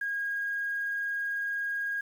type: tone with quantisation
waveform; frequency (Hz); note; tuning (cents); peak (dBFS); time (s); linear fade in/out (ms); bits
sine; 1633; G#6; -30; -29; 0.01-2.01; 5; 9
effects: none